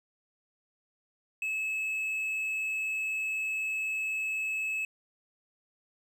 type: tone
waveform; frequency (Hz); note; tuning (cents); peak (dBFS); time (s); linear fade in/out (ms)
triangle; 2592; E7; -30; -28; 1.42-4.85; 2
effects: none